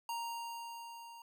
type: tone with level ramp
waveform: square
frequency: 932.3 Hz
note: A#5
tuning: in tune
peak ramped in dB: -37 to -51 dBFS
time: 0.09-1.22 s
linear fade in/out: 2 ms
effects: none